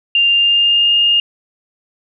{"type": "tone with pitch glide", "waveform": "sine", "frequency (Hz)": [2794, 2830], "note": ["F7", "F7"], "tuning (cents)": [0, 22], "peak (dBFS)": -9, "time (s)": [0.15, 1.2], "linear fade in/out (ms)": 2, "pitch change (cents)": 22, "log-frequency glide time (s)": [0.29, 0.94], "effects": []}